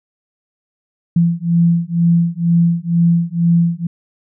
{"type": "beating tone pair", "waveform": "sine", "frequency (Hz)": [168.7, 170.8], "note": ["E3", "F3"], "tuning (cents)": [40, -38], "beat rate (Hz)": 2.1, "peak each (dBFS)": -14, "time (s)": [1.16, 3.87], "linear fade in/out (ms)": 5, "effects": []}